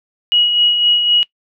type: tone with tremolo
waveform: sine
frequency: 2905 Hz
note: F#7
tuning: 32 cents flat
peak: -9 dBFS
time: 0.32-1.23 s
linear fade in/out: 0 ms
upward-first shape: sine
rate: 3.9 Hz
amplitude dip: 45%
effects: noise-tail reverb RT60 0.1 s tail -21 dB re dry